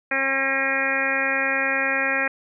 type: harmonic tone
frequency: 270 Hz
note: C#4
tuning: 45 cents flat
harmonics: 1 / 2 / 3 / 4 / 5 / 6 / 7 / 8 / 9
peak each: -33 / -29 / -33 / -35 / -32 / -26 / -25 / -30 / -27 dBFS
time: 0.11-2.28 s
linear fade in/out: 5 ms
effects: none